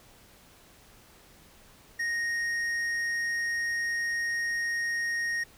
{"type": "tone with tanh clipping", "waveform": "sine", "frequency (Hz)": 1864.7, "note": "A#6", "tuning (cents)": 0, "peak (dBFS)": -29, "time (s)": [1.99, 5.44], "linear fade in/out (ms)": 10, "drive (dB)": 9, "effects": ["pink hiss -56 dBFS RMS until 5.57 s"]}